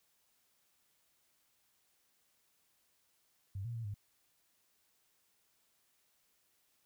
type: tone with pitch steps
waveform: sine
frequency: 97.4 / 118 / 114.9 / 102.3 Hz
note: G2 / A#2 / A#2 / G#2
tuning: -11 / +22 / -25 / -26 cents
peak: -38 dBFS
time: 3.55-3.942 s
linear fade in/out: 5 ms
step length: 98 ms
effects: white hiss -75 dBFS RMS until 6.85 s